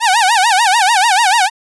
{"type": "tone with vibrato", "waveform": "sawtooth", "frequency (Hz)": 838, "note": "G#5", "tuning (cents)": 15, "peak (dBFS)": -5, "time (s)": [0, 1.5], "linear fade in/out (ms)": 50, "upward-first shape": "sine", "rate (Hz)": 6.8, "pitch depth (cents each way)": 230, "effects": ["resampled to 24000 Hz"]}